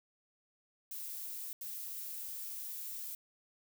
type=noise bursts at uneven times; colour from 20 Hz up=violet; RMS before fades=-43 dBFS; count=2; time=0.91-1.53 / 1.61-3.15 s; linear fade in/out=2 ms; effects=none